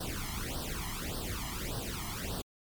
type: noise with flanger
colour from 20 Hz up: pink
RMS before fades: -37 dBFS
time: 0-2.42 s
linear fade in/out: 10 ms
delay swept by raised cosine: 0.21 to 0.99 ms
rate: 1.7 Hz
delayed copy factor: +0.95
effects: MP3 96 kbps